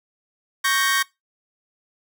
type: chord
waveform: sawtooth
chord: G diminished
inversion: second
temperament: equal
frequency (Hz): 1108.7 / 1568 / 1864.7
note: Db6 / G6 / Bb6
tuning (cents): 0 / 0 / 0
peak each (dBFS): -19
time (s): 0.64-1.03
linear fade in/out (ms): 10
effects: noise-tail reverb RT60 0.2 s tail -22 dB re dry